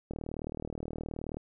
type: click train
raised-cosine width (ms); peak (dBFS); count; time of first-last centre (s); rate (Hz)
2; -24; 50; 0.11-1.37; 38.9
effects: none